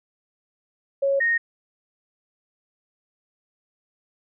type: tone pair in turn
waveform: sine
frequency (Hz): 552 / 1856.7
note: C#5 / A#6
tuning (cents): -7 / -7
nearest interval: octave + major sixth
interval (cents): 2100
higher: second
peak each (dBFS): -18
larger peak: neither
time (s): 1.02-1.2 / 1.2-1.38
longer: neither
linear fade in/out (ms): 10
effects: none